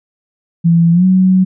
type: tone with pitch glide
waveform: sine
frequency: 168.1 to 186.52 Hz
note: E3 to F#3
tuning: +34 to +14 cents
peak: -6 dBFS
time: 0.64-1.45 s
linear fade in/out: 20 ms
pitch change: +180 cents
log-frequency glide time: 0.92-1.05 s
effects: none